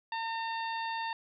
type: harmonic tone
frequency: 908 Hz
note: A#5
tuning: 46 cents flat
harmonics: 1 / 2 / 3 / 4 / 5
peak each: -34 / -40 / -44 / -46 / -48 dBFS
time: 0.12-1.13 s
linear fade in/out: 2 ms
effects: none